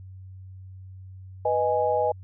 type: chord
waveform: sine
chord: G# minor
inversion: first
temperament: equal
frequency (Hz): 493.9 / 622.3 / 830.6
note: B4 / D#5 / G#5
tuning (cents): 0 / 0 / 0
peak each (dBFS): -25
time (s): 1.45-2.12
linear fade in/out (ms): 5
effects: added 94 Hz sine -40 dBFS peak until 2.23 s